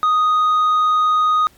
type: tone with tanh clipping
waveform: sine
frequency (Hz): 1244.5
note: D#6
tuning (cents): 0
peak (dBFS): -13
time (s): 0.03-1.47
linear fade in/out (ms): 0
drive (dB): 3
effects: pink hiss -52 dBFS RMS until 1.57 s + MP3 96 kbps